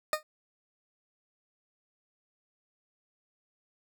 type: tone with exponential decay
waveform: 20% pulse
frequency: 614 Hz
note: D#5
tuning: 23 cents flat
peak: -17 dBFS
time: 0.13-0.23 s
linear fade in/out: 1 ms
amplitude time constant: 20 ms
effects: none